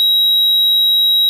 triangle tone, 3841 Hz, B7, 49 cents flat, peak -8 dBFS, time 0-1.29 s, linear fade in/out 0 ms, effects none

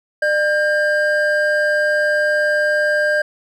triangle tone pair together, 600.4 / 1600 Hz, D5 / G6, +38 / +35 cents, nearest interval octave + perfect fourth, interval 1697 cents, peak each -15 / -15 dBFS, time 0.22-3.22 s, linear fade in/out 5 ms, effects none

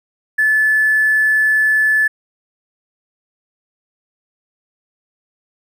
triangle tone with hard clipping, 1735 Hz, A6, 25 cents flat, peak -11 dBFS, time 0.38-2.08 s, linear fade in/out 10 ms, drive 3 dB, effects none

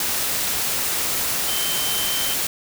sine tone in noise, 3100 Hz, G7, 20 cents flat, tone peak -27 dBFS, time 1.48-2.34 s, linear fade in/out 2 ms, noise white, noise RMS -23 dBFS, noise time 0-2.47 s, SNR -7 dB, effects none

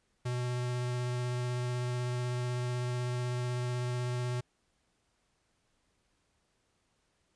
square tone with vibrato, 123.47 Hz, B2, in tune, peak -32 dBFS, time 0.25-4.41 s, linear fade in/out 10 ms, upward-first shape sine, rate 16 Hz, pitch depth 10 cents each way, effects pink hiss -75 dBFS RMS until 7.35 s + resampled to 22050 Hz

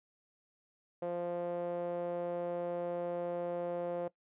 sawtooth tone with band-pass filter, 174.2 Hz, F3, 4 cents flat, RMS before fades -37 dBFS, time 1.02-4.08 s, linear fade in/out 5 ms, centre 540 Hz, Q 3.5, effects noise-tail reverb RT60 0.1 s tail -19 dB re dry + resampled to 8000 Hz

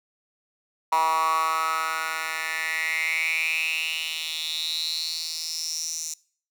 10% pulse tone with high-pass filter sweep, 160.5 Hz, E3, 46 cents flat, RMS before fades -27 dBFS, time 0.92-6.14 s, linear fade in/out 5 ms, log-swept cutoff 970 to 6400 Hz, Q 7.4, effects noise-tail reverb RT60 0.5 s tail -23 dB re dry

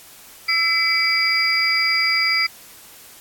sine tone cluster, 1325 / 2023 / 2301 / 4822 Hz, E6 / B6 / D7 / D8, +9 / +41 / -36 / +45 cents, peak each -27 / -22 / -20 / -20 dBFS, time 0.48-2.47 s, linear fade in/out 10 ms, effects white hiss -44 dBFS RMS until 3.2 s + AAC 64 kbps

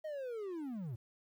triangle linear sweep, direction down, 635 to 103.83 Hz, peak -37 dBFS, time 0.04-0.96 s, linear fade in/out 10 ms, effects 12-bit

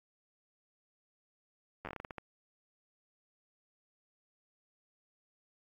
slowing click train, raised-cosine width 0.5 ms, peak -26 dBFS, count 11, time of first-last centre 1.85-2.183 s, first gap 10 ms, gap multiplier 1.25, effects AAC 64 kbps

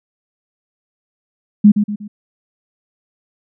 sine tone with echo, 207.7 Hz, G#3, in tune, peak -3 dBFS, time 1.64-1.72 s, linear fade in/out 10 ms, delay 120 ms, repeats 3, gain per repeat -8 dB, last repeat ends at 2.08 s, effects none

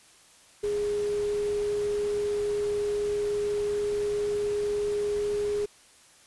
sine tone in noise, 413 Hz, G#4, 10 cents flat, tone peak -25 dBFS, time 0.63-5.66 s, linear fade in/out 10 ms, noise pink, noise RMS -43 dBFS, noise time 0.63-5.66 s, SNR +15 dB, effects white hiss -56 dBFS RMS until 6.26 s + resampled to 24000 Hz

